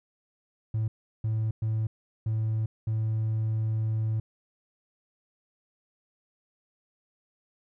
triangle tone bursts at uneven times, 110 Hz, A2, in tune, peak -22 dBFS, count 5, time 0.74-0.88 / 1.24-1.51 / 1.62-1.87 / 2.26-2.66 / 2.87-4.2 s, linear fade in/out 5 ms, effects tanh soft clip ceiling -20 dBFS

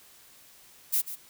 violet noise with echo, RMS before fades -25 dBFS, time 0.92-1.02 s, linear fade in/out 20 ms, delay 140 ms, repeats 1, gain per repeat -12 dB, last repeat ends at 1.16 s, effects white hiss -55 dBFS RMS until 1.29 s

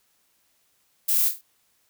violet noise with echo, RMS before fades -22 dBFS, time 1.08-1.29 s, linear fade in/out 10 ms, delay 25 ms, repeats 5, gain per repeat -6 dB, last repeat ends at 1.415 s, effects white hiss -67 dBFS RMS until 1.89 s

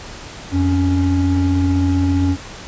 triangle tone pair together, 88 / 279.4 Hz, F2 / C#4, +14 / +14 cents, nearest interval octave + minor sixth, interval 2000 cents, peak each -14 dBFS, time 0.51-2.37 s, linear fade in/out 50 ms, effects pink hiss -34 dBFS RMS until 2.67 s + resampled to 16000 Hz

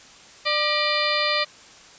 harmonic tone with a mistuned harmonic, 596 Hz, D5, 25 cents sharp, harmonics 1 / 2 / 3 / 4 / 5 / 6 / 7 / 8, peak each -27 / -27 / -28 / -27 / -32 / -29 / -28 / -29 dBFS, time 0.45-1.45 s, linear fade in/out 20 ms, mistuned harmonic 3, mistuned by +120 cents, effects white hiss -47 dBFS RMS until 1.98 s + resampled to 16000 Hz

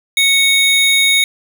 square tone pair together, 2217 / 3729 Hz, C#7 / A#7, 0 / 0 cents, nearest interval major sixth, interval 900 cents, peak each -13 dBFS, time 0.17-1.24 s, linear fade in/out 2 ms, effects none

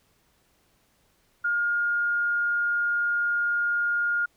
sine tone, 1419 Hz, F6, 27 cents sharp, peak -22 dBFS, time 1.44-4.26 s, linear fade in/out 10 ms, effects pink hiss -66 dBFS RMS until 4.36 s

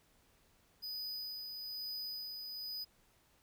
square tone with tremolo, 4978 Hz, D#8, in tune, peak -40 dBFS, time 0.82-2.85 s, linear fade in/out 20 ms, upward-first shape sine, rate 1.1 Hz, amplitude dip 35%, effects pink hiss -70 dBFS RMS until 3.42 s

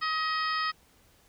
harmonic tone, 632 Hz, D#5, 27 cents sharp, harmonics 2 / 3 / 4 / 5 / 6 / 7 / 8, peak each -29 / -33 / -41 / -41 / -45 / -41 / -37 dBFS, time 0.01-0.72 s, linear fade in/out 20 ms, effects pink hiss -62 dBFS RMS until 1.28 s

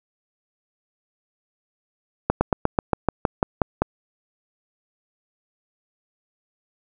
slowing click train, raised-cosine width 1 ms, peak -3 dBFS, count 11, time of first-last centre 2.3-3.82 s, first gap 110 ms, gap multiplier 1.07, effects none

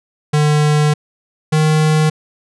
square tone pair in turn, 150 / 155.02 Hz, D3 / D#3, +37 / -6 cents, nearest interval minor second, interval 57 cents, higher second, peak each -11 dBFS, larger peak neither, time 0.33-0.94 / 1.52-2.1 s, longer first, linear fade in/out 10 ms, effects resampled to 24000 Hz

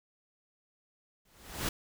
pink noise with exponential growth, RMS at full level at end -30 dBFS, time 1.25-1.69 s, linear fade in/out 5 ms, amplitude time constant 95 ms, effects none

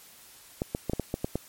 clicks, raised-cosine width 2 ms, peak -14 dBFS, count 8, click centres 0.619 / 0.749 / 0.897 / 0.934 / 0.997 / 1.141 / 1.245 / 1.356 s, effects white hiss -52 dBFS RMS until 1.48 s + MP3 64 kbps

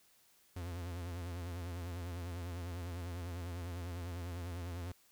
45% pulse tone with vibrato, 87.2 Hz, F2, 2 cents flat, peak -40 dBFS, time 0.56-4.92 s, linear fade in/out 5 ms, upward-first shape sine, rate 10 Hz, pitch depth 75 cents each way, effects white hiss -68 dBFS RMS until 5.11 s

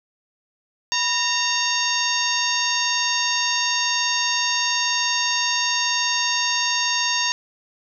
harmonic tone with a mistuned harmonic, 921 Hz, A#5, 21 cents flat, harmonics 1 / 2 / 3 / 4 / 5 / 6 / 7, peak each -27 / -27 / -27 / -27 / -27 / -27 / -27 dBFS, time 0.92-7.32 s, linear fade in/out 0 ms, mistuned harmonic 1, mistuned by +110 cents, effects none

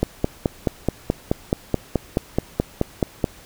click train, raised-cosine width 2 ms, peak -4 dBFS, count 16, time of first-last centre 0.03-3.242 s, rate 4.67 Hz, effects pink hiss -46 dBFS RMS until 3.45 s

